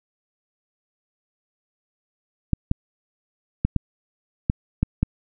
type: clicks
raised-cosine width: 5 ms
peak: -6 dBFS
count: 7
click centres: 2.533 / 2.714 / 3.65 / 3.763 / 4.499 / 4.83 / 5.03 s
effects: none